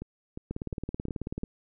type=two click trains; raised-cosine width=3 ms; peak=-20 / -24 dBFS; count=18 / 5; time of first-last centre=0.51-1.434 / 0.02-1.438 s; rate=18.4 / 2.82 Hz; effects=none